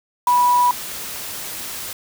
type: tone in noise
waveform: sine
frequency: 980 Hz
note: B5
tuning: 14 cents flat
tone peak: -12 dBFS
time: 0.27-0.71 s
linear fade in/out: 2 ms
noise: white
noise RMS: -30 dBFS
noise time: 0.27-1.93 s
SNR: +15 dB
effects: none